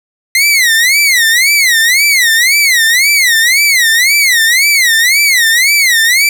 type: tone with vibrato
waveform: sawtooth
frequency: 2039 Hz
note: C7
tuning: 45 cents flat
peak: -3 dBFS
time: 0.35-6.29 s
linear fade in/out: 2 ms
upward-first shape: sine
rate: 1.9 Hz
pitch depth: 230 cents each way
effects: none